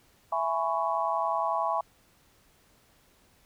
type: chord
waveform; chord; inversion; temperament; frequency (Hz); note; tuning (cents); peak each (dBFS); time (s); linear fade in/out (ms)
sine; C# minor seventh; first; just; 665.2 / 831.5 / 997.9 / 1108.7; E5 / G#5 / B5 / C#6; +16 / +2 / +18 / 0; -31; 0.32-1.81; 5
effects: pink hiss -63 dBFS RMS until 3.45 s